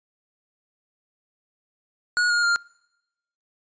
square tone with pitch steps, 1451 / 1425.2 / 1400 Hz, F#6 / F6 / F6, -34 / +35 / +4 cents, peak -19 dBFS, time 2.17-2.56 s, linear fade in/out 0 ms, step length 130 ms, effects noise-tail reverb RT60 0.9 s tail -25 dB re dry + resampled to 16000 Hz

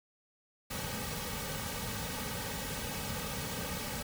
pink noise with comb filter, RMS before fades -38 dBFS, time 0.7-4.03 s, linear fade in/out 10 ms, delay 2.9 ms, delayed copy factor -0.9, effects none

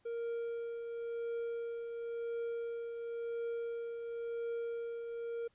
triangle tone with tremolo, 466.2 Hz, A#4, in tune, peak -33 dBFS, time 0.05-5.48 s, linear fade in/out 10 ms, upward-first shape triangle, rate 0.95 Hz, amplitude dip 45%, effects pink hiss -74 dBFS RMS until 5.54 s + resampled to 8000 Hz

